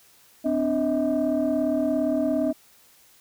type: tone cluster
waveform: sine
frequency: 257.1 / 294.5 / 637 Hz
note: C4 / D4 / D#5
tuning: -30 / +5 / +41 cents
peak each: -24 dBFS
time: 0.44-2.53 s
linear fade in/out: 20 ms
effects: tanh soft clip ceiling -15 dBFS + white hiss -56 dBFS RMS until 3.2 s